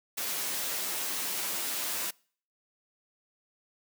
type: noise with comb filter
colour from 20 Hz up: white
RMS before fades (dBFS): -33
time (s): 0.17-2.11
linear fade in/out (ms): 10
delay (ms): 11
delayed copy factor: +1
effects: noise-tail reverb RT60 0.5 s tail -26 dB re dry + high-pass 200 Hz 12 dB/octave